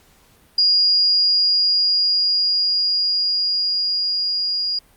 sine tone with level ramp, 4856 Hz, D#8, 43 cents flat, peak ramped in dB -12 to -19 dBFS, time 0.58-4.79 s, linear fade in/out 5 ms, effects pink hiss -54 dBFS RMS until 4.96 s + Opus 48 kbps

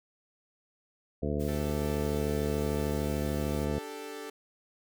harmonic tone, 73.42 Hz, D2, in tune, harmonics 1 / 2 / 3 / 4 / 5 / 6 / 7 / 9, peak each -34 / -35 / -35 / -37 / -40 / -36 / -38 / -42 dBFS, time 1.22-3.79 s, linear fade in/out 10 ms
white noise, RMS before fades -49 dBFS, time 1.39-3.66 s, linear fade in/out 20 ms
sawtooth chord, D suspended fourth, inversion none, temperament equal, 293.7 / 392 / 440 Hz, D4 / G4 / A4, 0 / 0 / 0 cents, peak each -41 / -41 / -37 dBFS, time 1.48-4.3 s, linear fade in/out 5 ms
effects none

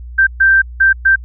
sine tone bursts at uneven times, 1568 Hz, G6, in tune, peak -6 dBFS, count 4, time 0.18-0.27 / 0.4-0.62 / 0.8-0.93 / 1.05-1.16 s, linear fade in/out 10 ms, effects added 60 Hz sine -27 dBFS peak until 1.24 s

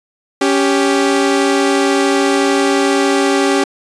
sawtooth tone pair together, 278.8 / 392.7 Hz, C#4 / G4, +10 / +3 cents, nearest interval tritone, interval 593 cents, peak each -10 dBFS, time 0.41-3.64 s, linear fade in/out 5 ms, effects resampled to 22050 Hz

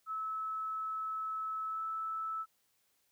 sine tone with pitch glide, 1300 to 1311.3 Hz, E6 to E6, -24 to -9 cents, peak -35 dBFS, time 0.06-2.46 s, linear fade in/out 50 ms, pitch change +15 cents, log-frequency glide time 1.67-1.82 s, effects white hiss -75 dBFS RMS until 3.11 s

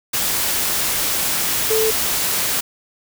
sine tone in noise, 440 Hz, A4, in tune, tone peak -16 dBFS, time 1.7-1.91 s, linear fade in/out 10 ms, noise white, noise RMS -20 dBFS, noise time 0.13-2.61 s, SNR +1 dB, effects none

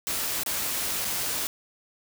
white noise with dropouts, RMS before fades -29 dBFS, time 0.07-1.47 s, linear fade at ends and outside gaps 0 ms, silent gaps 0.434-0.462 / 1.046-1.051 s, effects none

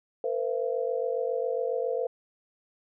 sine tone cluster, 463.7 / 511 / 676 Hz, A#4 / C5 / E5, -9 / -41 / +43 cents, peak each -30 / -29 / -35 dBFS, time 0.24-2.07 s, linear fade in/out 2 ms, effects none

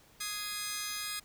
10% pulse chord, Ab major, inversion second, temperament just, 1245.9 / 1661.2 / 2077 Hz, Eb6 / Ab6 / C7, +2 / 0 / -13 cents, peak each -32 dBFS, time 0.2-1.2 s, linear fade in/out 10 ms, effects pink hiss -61 dBFS RMS until 1.24 s

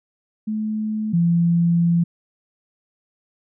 sine tone pair in turn, 215.6 / 170.24 Hz, A3 / F3, -35 / -44 cents, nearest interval major third, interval 409 cents, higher first, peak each -21 / -14 dBFS, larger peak second, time 0.47-1.13 / 1.13-2.04 s, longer second, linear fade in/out 10 ms, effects none

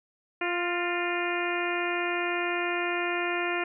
harmonic tone with a mistuned harmonic, 349.2 Hz, F4, in tune, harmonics 1 / 2 / 3 / 4 / 5 / 6 / 7 / 8, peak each -31 / -34 / -37 / -35 / -35 / -37 / -34 / -40 dBFS, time 0.41-3.64 s, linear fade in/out 5 ms, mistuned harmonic 5, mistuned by +33 cents, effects none

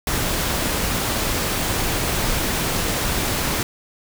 pink noise, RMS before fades -22 dBFS, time 0.07-3.63 s, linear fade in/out 2 ms, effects none

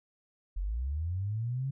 sine linear sweep, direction up, 41.49 to 138.59 Hz, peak -30 dBFS, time 0.56-1.71 s, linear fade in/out 10 ms, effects none

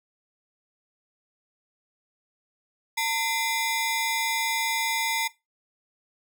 sawtooth ring-modulated tone, 1480 Hz, F#6, in tune, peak -17 dBFS, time 2.97-5.28 s, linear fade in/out 10 ms, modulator 575 Hz, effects noise-tail reverb RT60 0.2 s tail -18 dB re dry

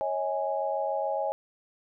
sine tone cluster, 551 / 638 / 829 Hz, C#5 / D#5 / G#5, -11 / +43 / -3 cents, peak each -31 dBFS, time 0.01-1.32 s, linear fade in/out 0 ms, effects none

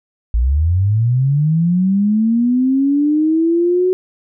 sine linear sweep, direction up, 53.8 to 372.2 Hz, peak -11 dBFS, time 0.34-3.93 s, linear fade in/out 0 ms, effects none

